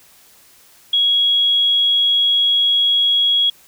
sine tone, 3320 Hz, G#7, 1 cent flat, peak -12 dBFS, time 0.93-3.5 s, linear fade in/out 5 ms, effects white hiss -49 dBFS RMS until 3.67 s

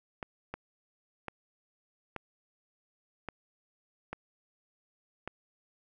clicks, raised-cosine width 0.5 ms, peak -22 dBFS, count 7, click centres 0.228 / 0.54 / 1.283 / 2.163 / 3.287 / 4.13 / 5.276 s, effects none

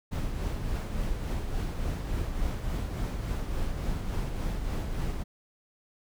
brown noise with tremolo, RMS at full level -29 dBFS, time 0.11-5.24 s, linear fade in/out 20 ms, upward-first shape triangle, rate 3.5 Hz, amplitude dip 45%, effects none

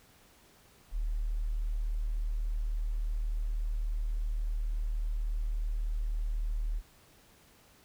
sine tone, 38.23 Hz, D#1, 30 cents flat, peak -29 dBFS, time 0.91-6.82 s, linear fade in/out 50 ms, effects pink hiss -61 dBFS RMS until 7.84 s

